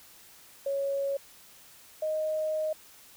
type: tone pair in turn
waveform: sine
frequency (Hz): 554.4 / 622.3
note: C#5 / D#5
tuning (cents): 0 / 0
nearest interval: major second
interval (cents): 200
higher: second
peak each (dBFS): -27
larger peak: neither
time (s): 0.66-1.17 / 2.02-2.73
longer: second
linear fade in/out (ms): 5
effects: white hiss -54 dBFS RMS until 3.16 s